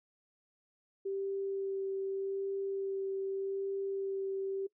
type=tone with vibrato; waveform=sine; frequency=390 Hz; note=G4; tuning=9 cents flat; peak=-33 dBFS; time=1.05-4.67 s; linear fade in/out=10 ms; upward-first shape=sine; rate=0.83 Hz; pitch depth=10 cents each way; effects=noise-tail reverb RT60 0.1 s tail -20 dB re dry

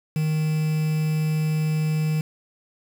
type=tone with quantisation; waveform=triangle; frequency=155.56 Hz; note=D#3; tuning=in tune; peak=-18 dBFS; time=0.16-2.21 s; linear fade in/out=2 ms; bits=6; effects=none

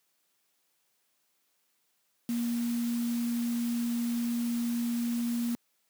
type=tone in noise; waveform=sine; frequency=236.4 Hz; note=A#3; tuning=24 cents sharp; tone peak=-27 dBFS; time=2.29-5.55 s; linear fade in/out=0 ms; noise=white; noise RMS=-44 dBFS; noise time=2.29-5.55 s; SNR=+14 dB; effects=white hiss -74 dBFS RMS until 5.89 s + high-pass 150 Hz 12 dB/octave

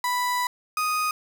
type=tone pair in turn; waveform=35% pulse; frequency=987.8 / 1244.6 Hz; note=B5 / D#6; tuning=0 / 0 cents; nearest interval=major third; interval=400 cents; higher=second; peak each=-21 dBFS; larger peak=neither; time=0.04-0.47 / 0.77-1.11 s; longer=first; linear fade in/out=2 ms; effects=8-bit

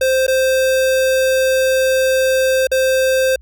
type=tone with dropouts; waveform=square; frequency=523.3 Hz; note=C5; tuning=in tune; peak=-13 dBFS; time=0.01-3.36 s; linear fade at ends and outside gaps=5 ms; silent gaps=0.267-0.279 / 2.671-2.715 s; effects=added 60 Hz sine -40 dBFS peak until 3.41 s

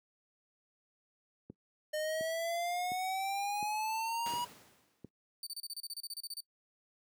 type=click train; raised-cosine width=3 ms; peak=-31 dBFS; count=6; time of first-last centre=1.5-5.046 s; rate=1.41 Hz
type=exponential sweep; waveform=square; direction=up; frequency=608 to 973 Hz; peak=-34 dBFS; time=1.93-4.45 s; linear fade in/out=10 ms
type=noise with exponential decay; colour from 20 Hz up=pink; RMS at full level=-42 dBFS; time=4.26-5.09 s; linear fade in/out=0 ms; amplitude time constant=180 ms
type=tone bursts; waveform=sawtooth; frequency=4578 Hz; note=D8; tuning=45 cents flat; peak=-37 dBFS; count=15; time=5.43-6.405 s; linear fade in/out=2 ms; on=37 ms; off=30 ms
effects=noise-tail reverb RT60 0.1 s tail -21 dB re dry + high-pass 150 Hz 12 dB/octave

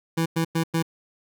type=tone bursts; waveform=25% pulse; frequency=164.3 Hz; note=E3; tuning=5 cents flat; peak=-17 dBFS; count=4; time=0.17-0.826 s; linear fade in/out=10 ms; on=89 ms; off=100 ms; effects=none

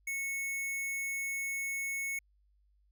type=tone with sample-and-hold; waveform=sine; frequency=2200 Hz; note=C#7; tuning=14 cents flat; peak=-33 dBFS; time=0.07-2.19 s; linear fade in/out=5 ms; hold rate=8820 Hz; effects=added 50 Hz sine -66 dBFS peak until 2.91 s

